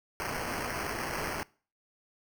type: noise with sample-and-hold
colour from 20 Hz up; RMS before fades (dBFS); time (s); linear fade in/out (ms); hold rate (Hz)
violet; -35; 0.2-1.43; 0; 3675
effects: noise-tail reverb RT60 0.4 s tail -23 dB re dry